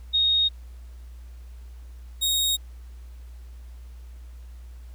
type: tone pair in turn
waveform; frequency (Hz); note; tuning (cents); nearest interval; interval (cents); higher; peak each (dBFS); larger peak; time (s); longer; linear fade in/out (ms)
sine / sawtooth; 3729 / 3753; A#7 / A#7; 0 / +11; unison; 11; second; -18; neither; 0.13-0.49 / 2.21-2.57; neither; 20
effects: added 60 Hz sine -39 dBFS peak until 4.94 s + pink hiss -60 dBFS RMS until 4.94 s